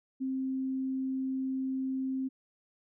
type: tone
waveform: sine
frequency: 263.6 Hz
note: C4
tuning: 13 cents sharp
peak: -30 dBFS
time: 0.2-2.29 s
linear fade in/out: 20 ms
effects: none